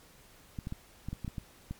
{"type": "clicks", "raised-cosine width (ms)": 5, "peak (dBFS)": -24, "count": 9, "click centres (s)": [0.588, 0.671, 0.724, 1.086, 1.13, 1.247, 1.279, 1.382, 1.71], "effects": ["pink hiss -58 dBFS RMS until 1.79 s", "MP3 96 kbps"]}